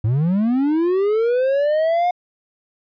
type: linear sweep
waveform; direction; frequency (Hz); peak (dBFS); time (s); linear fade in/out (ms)
triangle; up; 102.1 to 722; -13; 0.04-2.11; 5
effects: resampled to 11025 Hz